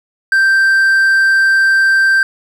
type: tone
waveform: triangle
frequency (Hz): 1568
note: G6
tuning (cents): 0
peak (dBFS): -6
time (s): 0.32-2.23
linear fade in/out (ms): 2
effects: none